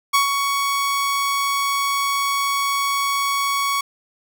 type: tone with ADSR envelope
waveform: sawtooth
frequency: 1117 Hz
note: C#6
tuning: 13 cents sharp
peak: -9 dBFS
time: 0.13-3.81 s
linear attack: 16 ms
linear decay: 120 ms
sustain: -6 dB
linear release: 5 ms
effects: none